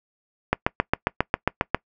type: click train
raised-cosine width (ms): 0.5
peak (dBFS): -3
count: 10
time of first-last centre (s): 0.53-1.746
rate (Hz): 7.4
effects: noise-tail reverb RT60 0.1 s tail -24 dB re dry